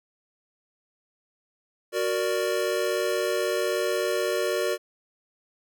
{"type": "chord", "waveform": "square", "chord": "Gb augmented", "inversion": "none", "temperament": "equal", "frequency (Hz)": [370, 466.2, 587.3], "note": ["Gb4", "Bb4", "D5"], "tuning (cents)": [0, 0, 0], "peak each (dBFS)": -29, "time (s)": [1.92, 4.78], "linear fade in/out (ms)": 50, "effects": []}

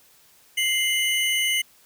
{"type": "tone pair together", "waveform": "square", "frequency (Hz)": [2093, 2960], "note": ["C7", "F#7"], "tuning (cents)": [0, 0], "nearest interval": "tritone", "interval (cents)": 600, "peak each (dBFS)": -24, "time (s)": [0.57, 1.62], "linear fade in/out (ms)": 10, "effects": ["white hiss -56 dBFS RMS until 1.85 s"]}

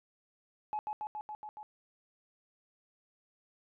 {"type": "tone with echo", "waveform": "sine", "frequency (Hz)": 850, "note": "G#5", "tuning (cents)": 40, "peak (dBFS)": -31, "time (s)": [0.73, 0.79], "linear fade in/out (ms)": 0, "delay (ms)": 140, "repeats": 6, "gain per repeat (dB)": -2, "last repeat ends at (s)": 1.63, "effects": ["tanh soft clip ceiling -29 dBFS"]}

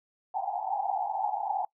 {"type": "band-pass noise", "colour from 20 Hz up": "pink", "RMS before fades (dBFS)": -31, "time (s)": [0.34, 1.65], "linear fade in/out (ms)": 2, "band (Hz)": [740, 860], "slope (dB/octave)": 96, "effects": ["noise-tail reverb RT60 0.1 s tail -22 dB re dry"]}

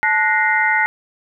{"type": "tone cluster", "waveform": "sine", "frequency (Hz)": [870, 1466, 1877, 2083], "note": ["A5", "F#6", "A#6", "C7"], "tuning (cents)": [-20, -16, 11, -8], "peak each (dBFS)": -19, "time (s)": [0.03, 0.86], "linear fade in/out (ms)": 0, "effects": []}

